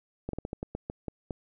slowing click train, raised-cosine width 2 ms, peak -20 dBFS, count 10, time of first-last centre 0.29-1.308 s, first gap 43 ms, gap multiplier 1.23, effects none

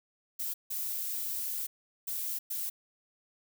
violet noise bursts at uneven times, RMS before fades -35 dBFS, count 4, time 0.39-0.54 / 0.7-1.67 / 2.07-2.39 / 2.5-2.7 s, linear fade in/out 10 ms, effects none

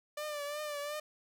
sawtooth tone with vibrato, 590 Hz, D5, 8 cents sharp, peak -33 dBFS, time 0.17-1 s, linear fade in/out 5 ms, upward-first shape triangle, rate 2.8 Hz, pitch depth 58 cents each way, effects none

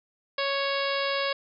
harmonic tone, 554.4 Hz, C#5, in tune, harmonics 1 / 2 / 3 / 4 / 5 / 6 / 7 / 8 / 9, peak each -29 / -32 / -34 / -35 / -36 / -37 / -37 / -38 / -39 dBFS, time 0.38-1.33 s, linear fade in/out 5 ms, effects none

